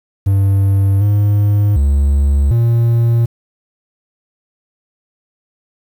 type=tone with pitch steps; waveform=triangle; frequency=98.1 / 102.9 / 70.2 / 116.9 Hz; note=G2 / G#2 / C#2 / A#2; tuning=+2 / -16 / +22 / +5 cents; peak=-7 dBFS; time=0.26-3.26 s; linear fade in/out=10 ms; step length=750 ms; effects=7-bit